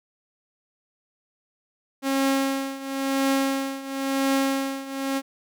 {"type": "tone with tremolo", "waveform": "sawtooth", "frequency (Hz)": 271.2, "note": "C#4", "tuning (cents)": -38, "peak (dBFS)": -15, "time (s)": [2.02, 5.22], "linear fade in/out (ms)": 50, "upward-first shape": "triangle", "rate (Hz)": 0.97, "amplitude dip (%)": 85, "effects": []}